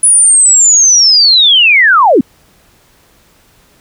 sine linear sweep, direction down, 9956 to 203.9 Hz, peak -3 dBFS, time 0.03-2.21 s, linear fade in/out 5 ms, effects pink hiss -48 dBFS RMS until 3.8 s

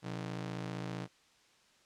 sawtooth ring-modulated tone, 151.2 Hz, D#3, 49 cents flat, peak -31 dBFS, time 0.02-1.08 s, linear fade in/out 50 ms, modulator 27.7 Hz, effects white hiss -66 dBFS RMS until 1.85 s + low-pass 6000 Hz 12 dB/octave

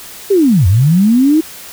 sine linear two-way sweep, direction down then up, 416.5 to 83.6 to 325.4 Hz, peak -6 dBFS, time 0.3-1.41 s, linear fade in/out 10 ms, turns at 0.67 s, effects white hiss -32 dBFS RMS until 1.72 s

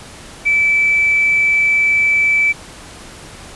triangle tone with tanh clipping, 2314 Hz, D7, 26 cents flat, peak -10 dBFS, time 0.45-2.53 s, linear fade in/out 20 ms, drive 1 dB, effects pink hiss -36 dBFS RMS until 3.55 s + resampled to 24000 Hz

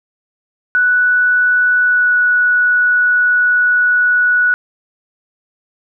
sine tone with pitch glide, 1480 to 1470.6 Hz, F#6 to F#6, 0 to -11 cents, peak -9 dBFS, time 0.75-4.54 s, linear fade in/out 0 ms, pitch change -11 cents, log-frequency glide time 1.8-2.14 s, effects none

